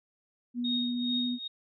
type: tone with pitch glide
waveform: sine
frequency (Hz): 242.6 to 245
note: B3 to B3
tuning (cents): -31 to -14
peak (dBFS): -29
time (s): 0.54-1.39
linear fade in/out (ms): 50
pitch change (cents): +17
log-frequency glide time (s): 0.86-1.22
type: tone with tremolo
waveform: sine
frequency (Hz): 3729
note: A#7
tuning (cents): 0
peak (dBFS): -28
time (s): 0.64-1.48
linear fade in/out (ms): 10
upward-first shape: triangle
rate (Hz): 2.4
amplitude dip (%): 85
effects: none